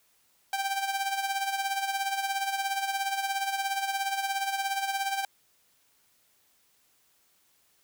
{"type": "tone with tremolo", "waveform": "sawtooth", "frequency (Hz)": 784, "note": "G5", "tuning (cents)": 0, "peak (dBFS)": -22, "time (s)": [0.53, 5.25], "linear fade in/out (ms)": 2, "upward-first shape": "sine", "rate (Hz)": 17, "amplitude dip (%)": 60, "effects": ["white hiss -67 dBFS RMS until 7.83 s"]}